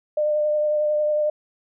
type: tone with vibrato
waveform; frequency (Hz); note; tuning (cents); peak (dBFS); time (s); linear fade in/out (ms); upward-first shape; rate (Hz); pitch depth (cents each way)
sine; 602; D5; +43; -18; 0.17-1.3; 5; triangle; 11; 18
effects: none